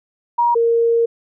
sine tone pair in turn, 950 / 463.9 Hz, A#5 / A#4, +33 / -8 cents, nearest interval octave, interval 1241 cents, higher first, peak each -12 dBFS, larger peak neither, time 0.38-0.55 / 0.55-1.06 s, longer second, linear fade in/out 10 ms, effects none

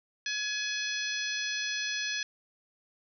harmonic tone, 844 Hz, G#5, 28 cents sharp, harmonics 2 / 3 / 4 / 5 / 6 / 7, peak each -35 / -37 / -38 / -39 / -40 / -40 dBFS, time 0.26-2.23 s, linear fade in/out 2 ms, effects none

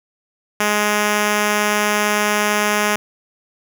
5% pulse tone, 208.9 Hz, G#3, 10 cents sharp, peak -4 dBFS, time 0.6-2.96 s, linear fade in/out 5 ms, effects none

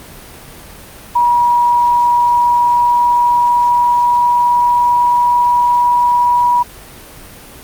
sine tone with pitch glide, 961 to 969.4 Hz, B5 to B5, -48 to -32 cents, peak -8 dBFS, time 1.15-6.63 s, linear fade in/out 10 ms, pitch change +16 cents, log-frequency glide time 1.46-6.24 s, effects pink hiss -35 dBFS RMS until 7.63 s + Opus 32 kbps

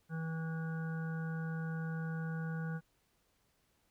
harmonic tone, 162.1 Hz, E3, 29 cents flat, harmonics 1 / 3 / 5 / 7 / 9 / 10, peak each -36 / -50 / -54 / -56 / -48 / -57 dBFS, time 0.09-2.81 s, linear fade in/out 50 ms, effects pink hiss -75 dBFS RMS until 3.9 s

